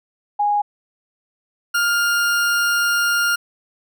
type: tone pair in turn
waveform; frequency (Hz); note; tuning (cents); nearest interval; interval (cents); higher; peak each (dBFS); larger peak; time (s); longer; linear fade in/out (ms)
sine / 40% pulse; 825 / 1407.7; G#5 / F6; -12 / +13; major sixth; 925; second; -15; neither; 0.39-0.62 / 1.74-3.36; second; 10
effects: none